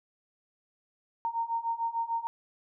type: beating tone pair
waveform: sine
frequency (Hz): 918 / 924.7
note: A#5 / A#5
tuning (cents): -27 / -14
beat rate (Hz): 6.7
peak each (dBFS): -33 / -31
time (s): 1.25-2.27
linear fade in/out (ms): 0
effects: none